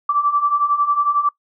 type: beating tone pair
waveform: sine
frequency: 1156 / 1167 Hz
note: D6 / D6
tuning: -28 / -11 cents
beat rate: 11 Hz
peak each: -20 / -16 dBFS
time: 0.09-1.29 s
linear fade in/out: 5 ms
effects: noise-tail reverb RT60 0.1 s tail -22 dB re dry